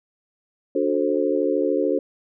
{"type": "chord", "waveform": "sine", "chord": "D dominant seventh", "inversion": "none", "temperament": "just", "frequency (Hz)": [293.7, 367.1, 440.5, 528.6], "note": ["D4", "F#4", "A4", "C5"], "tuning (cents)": [0, -14, 2, 18], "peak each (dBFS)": -24, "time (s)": [0.75, 1.99], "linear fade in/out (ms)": 5, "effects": []}